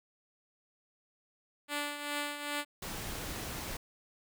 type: tone with tremolo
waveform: 5% pulse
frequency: 291.6 Hz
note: D4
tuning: 12 cents flat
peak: -21 dBFS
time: 1.68-2.65 s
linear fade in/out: 50 ms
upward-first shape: triangle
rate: 2.5 Hz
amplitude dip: 65%
type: noise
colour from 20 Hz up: pink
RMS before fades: -40 dBFS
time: 2.82-3.77 s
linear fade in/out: 5 ms
effects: none